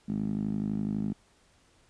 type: tone with band-pass filter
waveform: 10% pulse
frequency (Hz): 52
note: G#1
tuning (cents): +3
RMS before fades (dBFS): -31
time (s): 0.08-1.13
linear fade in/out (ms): 10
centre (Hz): 210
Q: 3.6
effects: pink hiss -64 dBFS RMS until 1.89 s + resampled to 22050 Hz